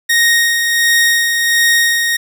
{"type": "tone with tremolo", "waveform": "sawtooth", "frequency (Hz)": 1864.7, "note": "A#6", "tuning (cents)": 0, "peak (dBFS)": -5, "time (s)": [0.09, 2.17], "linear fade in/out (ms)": 10, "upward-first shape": "sine", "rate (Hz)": 1.4, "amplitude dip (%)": 40, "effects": ["7-bit"]}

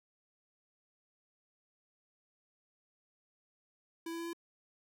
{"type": "tone with pitch steps", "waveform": "square", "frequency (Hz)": [331.3, 333.8, 336.3, 338.8], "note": ["E4", "E4", "E4", "E4"], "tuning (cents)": [9, 22, 35, 48], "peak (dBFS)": -39, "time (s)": [4.06, 4.332], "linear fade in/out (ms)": 5, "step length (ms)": 68, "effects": []}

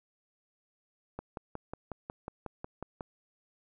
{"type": "click train", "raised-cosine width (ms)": 1, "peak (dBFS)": -24, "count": 11, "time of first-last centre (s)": [1.19, 3.008], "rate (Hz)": 5.5, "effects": []}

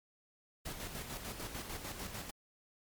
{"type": "noise with tremolo", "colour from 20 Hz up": "pink", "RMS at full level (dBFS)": -42, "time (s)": [0.65, 2.31], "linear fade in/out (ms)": 10, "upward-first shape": "square", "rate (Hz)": 6.7, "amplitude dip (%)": 45, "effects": ["MP3 96 kbps"]}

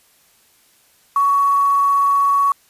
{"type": "tone with quantisation", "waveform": "sine", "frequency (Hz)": 1121, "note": "C#6", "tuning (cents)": 19, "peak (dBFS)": -12, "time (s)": [1.16, 2.52], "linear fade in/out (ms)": 2, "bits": 6, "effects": ["white hiss -55 dBFS RMS until 2.69 s", "resampled to 32000 Hz"]}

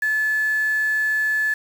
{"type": "tone with quantisation", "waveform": "sine", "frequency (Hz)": 1727, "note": "A6", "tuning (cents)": -33, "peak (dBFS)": -18, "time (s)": [0.02, 1.54], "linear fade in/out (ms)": 5, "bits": 6, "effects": []}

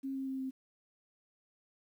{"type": "tone with pitch steps", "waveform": "sine", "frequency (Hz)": [270, 267.7, 265.4, 263.1], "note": ["C#4", "C4", "C4", "C4"], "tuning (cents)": [-45, 40, 25, 10], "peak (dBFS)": -35, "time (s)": [0.03, 0.51], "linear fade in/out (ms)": 20, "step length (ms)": 120, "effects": ["11-bit"]}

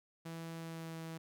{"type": "tone with pitch glide", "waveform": "sawtooth", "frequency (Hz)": [164.81, 163.01], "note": ["E3", "E3"], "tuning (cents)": [0, -19], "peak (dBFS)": -39, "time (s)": [0.25, 1.18], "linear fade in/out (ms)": 10, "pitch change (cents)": -19, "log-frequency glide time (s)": [0.53, 0.97], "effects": []}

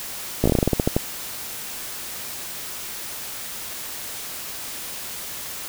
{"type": "slowing click train", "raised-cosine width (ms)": 2, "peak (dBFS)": -4, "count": 13, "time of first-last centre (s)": [0.44, 0.965], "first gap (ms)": 16, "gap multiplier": 1.17, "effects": ["white hiss -33 dBFS RMS until 5.68 s"]}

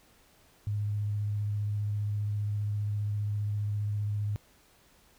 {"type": "tone with vibrato", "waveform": "sine", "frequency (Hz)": 103.83, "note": "G#2", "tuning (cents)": 0, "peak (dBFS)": -28, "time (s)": [0.67, 4.36], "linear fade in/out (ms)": 0, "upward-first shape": "triangle", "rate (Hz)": 15, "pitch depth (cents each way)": 18, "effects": ["pink hiss -62 dBFS RMS until 5.18 s"]}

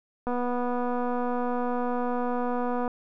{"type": "click train", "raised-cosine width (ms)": 1, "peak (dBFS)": -17, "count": 640, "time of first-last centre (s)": [0.27, 2.878], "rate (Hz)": 245, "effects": []}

